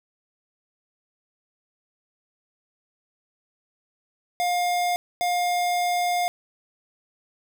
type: tone bursts at uneven times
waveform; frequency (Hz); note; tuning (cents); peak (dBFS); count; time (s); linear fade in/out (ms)
square; 709; F5; +26; -22; 2; 4.4-4.96 / 5.21-6.28; 0
effects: none